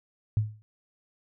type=tone with exponential decay; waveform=sine; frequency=107.2 Hz; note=A2; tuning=45 cents flat; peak=-18 dBFS; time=0.37-0.62 s; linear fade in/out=0 ms; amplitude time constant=54 ms; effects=none